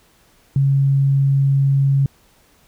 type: tone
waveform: sine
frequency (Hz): 137.7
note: C#3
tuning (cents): -11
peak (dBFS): -12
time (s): 0.56-2.06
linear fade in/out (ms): 2
effects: pink hiss -55 dBFS RMS until 2.67 s